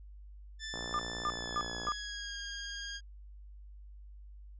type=tone with pitch glide; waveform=15% pulse; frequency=1760 to 1623.3 Hz; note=A6 to G#6; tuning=0 to -40 cents; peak=-33 dBFS; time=0.59-3.01 s; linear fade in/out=50 ms; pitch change=-140 cents; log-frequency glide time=1.24-2.37 s
type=click train; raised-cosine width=1 ms; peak=-28 dBFS; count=68; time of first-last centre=0.74-1.885 s; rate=58.5 Hz
type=tone bursts; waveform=sine; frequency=1201 Hz; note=D6; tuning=38 cents sharp; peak=-30 dBFS; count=4; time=0.94-1.92 s; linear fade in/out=0 ms; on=50 ms; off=260 ms
effects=added 50 Hz sine -48 dBFS peak until 4.59 s + resampled to 16000 Hz